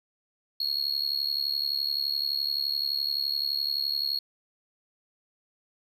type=tone with amplitude modulation; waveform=triangle; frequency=4309 Hz; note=C#8; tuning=50 cents flat; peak=-21 dBFS; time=0.6-4.19 s; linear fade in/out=5 ms; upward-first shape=sine; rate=71.7 Hz; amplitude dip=90%; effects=none